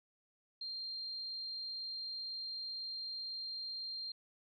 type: tone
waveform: sine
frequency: 4186 Hz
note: C8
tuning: in tune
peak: -40 dBFS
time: 0.61-4.12 s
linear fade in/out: 5 ms
effects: none